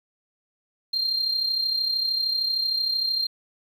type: tone with amplitude modulation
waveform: sine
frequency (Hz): 4186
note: C8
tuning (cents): 0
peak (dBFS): -18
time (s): 0.93-3.27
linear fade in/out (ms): 10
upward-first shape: sine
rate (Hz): 33.1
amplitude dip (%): 60
effects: tanh soft clip ceiling -18 dBFS + 9-bit